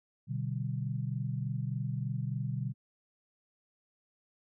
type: chord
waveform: sine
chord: G major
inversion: first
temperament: equal with one note detuned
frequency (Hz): 123.47 / 146.83 / 191.74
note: B2 / D3 / G3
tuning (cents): 0 / 0 / -38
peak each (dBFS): -34 / -36 / -40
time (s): 0.27-2.74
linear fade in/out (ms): 50
effects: none